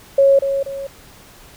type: tone with echo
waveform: sine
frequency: 550 Hz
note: C#5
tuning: 14 cents flat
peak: -8 dBFS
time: 0.18-0.39 s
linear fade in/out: 5 ms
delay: 240 ms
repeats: 2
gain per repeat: -8 dB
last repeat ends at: 0.87 s
effects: pink hiss -44 dBFS RMS until 1.56 s